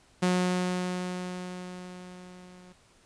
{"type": "tone with level ramp", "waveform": "sawtooth", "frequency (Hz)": 181.2, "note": "F#3", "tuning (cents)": -36, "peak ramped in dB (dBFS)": [-18, -46], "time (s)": [0.22, 2.73], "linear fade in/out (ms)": 10, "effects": ["pink hiss -61 dBFS RMS until 3.05 s", "resampled to 22050 Hz"]}